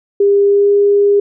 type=tone with pitch glide; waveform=sine; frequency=402 to 405.5 Hz; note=G4 to G#4; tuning=+44 to -41 cents; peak=-7 dBFS; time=0.2-1.2 s; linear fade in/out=5 ms; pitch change=+15 cents; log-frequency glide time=0.45-0.71 s; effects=none